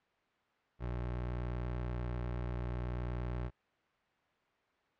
25% pulse tone with vibrato, 60.6 Hz, B1, 32 cents flat, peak -32 dBFS, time 0.79-3.51 s, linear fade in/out 50 ms, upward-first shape square, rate 8.3 Hz, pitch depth 9 cents each way, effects white hiss -72 dBFS RMS until 4.99 s + low-pass 2000 Hz 12 dB/octave

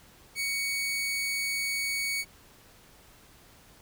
sawtooth tone, 2235 Hz, C#7, 14 cents sharp, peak -25 dBFS, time 0.35-2.25 s, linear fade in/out 50 ms, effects pink hiss -56 dBFS RMS until 3.81 s

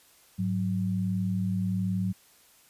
sine tone pair together, 103.83 / 185.13 Hz, G#2 / F#3, 0 / +1 cents, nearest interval minor seventh, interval 1001 cents, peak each -30 / -27 dBFS, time 0.38-2.13 s, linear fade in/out 20 ms, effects white hiss -59 dBFS RMS until 2.69 s + resampled to 32000 Hz

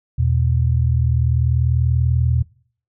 sine tone pair together, 80.9 / 121.21 Hz, E2 / B2, -32 / -32 cents, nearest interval perfect fifth, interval 700 cents, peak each -17 dBFS, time 0.18-2.43 s, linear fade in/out 10 ms, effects noise-tail reverb RT60 0.5 s tail -22 dB re dry

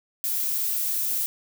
violet noise, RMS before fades -26 dBFS, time 0.24-1.26 s, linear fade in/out 0 ms, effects none

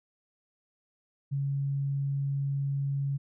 sine tone, 139.2 Hz, C#3, 8 cents sharp, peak -27 dBFS, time 1.31-3.18 s, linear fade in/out 20 ms, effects none

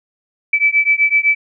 sine beating tone pair, 2305 / 2312.9 Hz, D7 / D7, -33 / -27 cents, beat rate 7.9 Hz, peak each -14 dBFS, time 0.53-1.35 s, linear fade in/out 5 ms, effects none

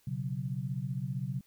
sine chord, B suspended second, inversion none, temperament just, 123.47 / 138.9 / 185.21 Hz, B2 / C#3 / F#3, 0 / +4 / +2 cents, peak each -37 / -35 / -39 dBFS, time 0.07-1.41 s, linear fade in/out 5 ms, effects white hiss -68 dBFS RMS until 1.46 s

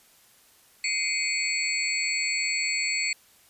sine tone cluster, 2093 / 2255 / 2476 / 4412 / 7650 Hz, C7 / C#7 / D#7 / C#8 / A#8, 0 / +29 / -9 / -9 / +44 cents, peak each -31 dBFS, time 0.84-3.13 s, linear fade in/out 2 ms, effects white hiss -58 dBFS RMS until 3.49 s + resampled to 32000 Hz

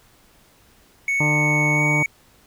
triangle tone with pitch glide, 2217 to 2239 Hz, C#7 to C#7, 0 to +17 cents, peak -17 dBFS, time 1.08-2.06 s, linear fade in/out 2 ms, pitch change +17 cents, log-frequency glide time 1.74-1.82 s
harmonic tone, 150 Hz, D3, 37 cents sharp, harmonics 1 / 2 / 3 / 4 / 5 / 6 / 7 / 8, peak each -21 / -26 / -34 / -30 / -39 / -28 / -36 / -40 dBFS, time 1.2-2.03 s, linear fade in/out 5 ms
effects pink hiss -55 dBFS RMS until 2.46 s

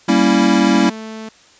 square chord, G diminished seventh, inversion none, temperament equal, 196 / 233.1 / 277.2 / 329.6 Hz, G3 / Bb3 / Db4 / Fb4, 0 / 0 / 0 / 0 cents, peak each -17 dBFS, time 0.08-0.9 s, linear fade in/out 10 ms
sawtooth tone, 220 Hz, A3, in tune, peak -24 dBFS, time 0.73-1.29 s, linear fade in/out 5 ms
effects white hiss -48 dBFS RMS until 1.59 s + resampled to 16000 Hz

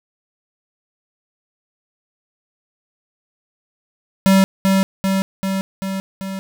square tone with echo, 192.7 Hz, G3, 29 cents flat, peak -10 dBFS, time 4.26-4.44 s, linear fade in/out 0 ms, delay 390 ms, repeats 5, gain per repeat -3 dB, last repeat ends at 6.39 s, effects none

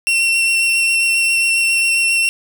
40% pulse tone with vibrato, 2718 Hz, F7, 48 cents flat, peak -12 dBFS, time 0.07-2.29 s, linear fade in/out 0 ms, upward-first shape triangle, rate 7.4 Hz, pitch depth 14 cents each way, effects none

